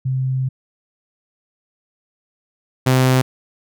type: tone pair in turn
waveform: sine / sawtooth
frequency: 130.81 / 129.31 Hz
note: C3 / C3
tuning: 0 / -20 cents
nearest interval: unison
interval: 20 cents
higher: first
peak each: -17 / -8 dBFS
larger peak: second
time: 0.05-0.49 / 2.86-3.22 s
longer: first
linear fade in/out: 10 ms
effects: none